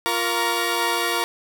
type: tone cluster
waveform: 15% pulse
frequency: 348.6 / 467.8 / 938 / 1136 Hz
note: F4 / A#4 / A#5 / C#6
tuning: -3 / +6 / +11 / +42 cents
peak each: -20 dBFS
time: 0.06-1.24 s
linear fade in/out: 0 ms
effects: 7-bit